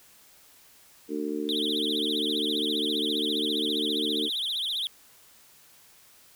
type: harmonic tone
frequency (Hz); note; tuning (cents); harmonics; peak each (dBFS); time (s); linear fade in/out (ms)
74.7; D2; +30; 3 / 4 / 5 / 6; -36 / -31 / -35 / -34; 1.08-4.3; 50
type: tone with vibrato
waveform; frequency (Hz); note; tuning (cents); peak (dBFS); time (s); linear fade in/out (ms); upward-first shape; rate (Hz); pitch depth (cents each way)
triangle; 3496; A7; -12; -26; 1.49-4.87; 0; triangle; 15; 250
effects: white hiss -56 dBFS RMS until 6.35 s